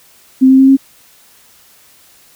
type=tone with pitch steps; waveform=sine; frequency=261.6 / 264.3 / 267.1 / 269.9 Hz; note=C4 / C4 / C4 / C#4; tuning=0 / +18 / +36 / -46 cents; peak=-3 dBFS; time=0.41-0.77 s; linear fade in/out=20 ms; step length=90 ms; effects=white hiss -46 dBFS RMS until 2.35 s